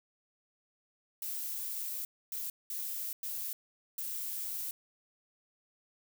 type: noise bursts at uneven times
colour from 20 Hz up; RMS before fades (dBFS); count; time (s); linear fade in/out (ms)
violet; -38; 5; 1.22-2.05 / 2.32-2.5 / 2.7-3.13 / 3.23-3.53 / 3.98-4.71; 2
effects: none